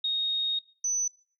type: tone pair in turn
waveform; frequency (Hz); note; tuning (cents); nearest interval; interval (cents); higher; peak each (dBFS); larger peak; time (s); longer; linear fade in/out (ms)
sine; 3729 / 6000; A#7 / F#8; 0 / +23; minor sixth; 823; second; -25; neither; 0.04-0.59 / 0.84-1.08; first; 5
effects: noise-tail reverb RT60 0.5 s tail -23 dB re dry